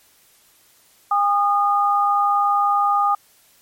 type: tone pair together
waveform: sine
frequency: 810 / 1225 Hz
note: G#5 / D#6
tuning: -43 / -27 cents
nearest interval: perfect fifth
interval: 716 cents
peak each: -18 / -17 dBFS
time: 1.11-3.15 s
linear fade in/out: 5 ms
effects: white hiss -55 dBFS RMS until 3.61 s + MP3 64 kbps